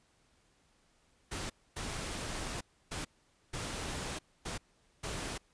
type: noise bursts at uneven times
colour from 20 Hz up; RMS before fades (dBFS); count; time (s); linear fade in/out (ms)
pink; -39; 6; 1.31-1.5 / 1.76-2.61 / 2.91-3.05 / 3.53-4.19 / 4.45-4.58 / 5.03-5.38; 10
effects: pink hiss -70 dBFS RMS until 5.53 s + resampled to 22050 Hz